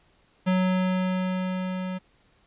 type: tone with level ramp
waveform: square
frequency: 185 Hz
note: F#3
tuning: in tune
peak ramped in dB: -20 to -30 dBFS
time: 0.46-1.99 s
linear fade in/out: 20 ms
effects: pink hiss -63 dBFS RMS until 2.46 s + resampled to 8000 Hz